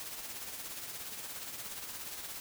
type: noise with tremolo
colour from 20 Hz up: white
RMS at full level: -41 dBFS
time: 0-2.4 s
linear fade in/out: 0 ms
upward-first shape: triangle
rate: 17 Hz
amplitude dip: 50%
effects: none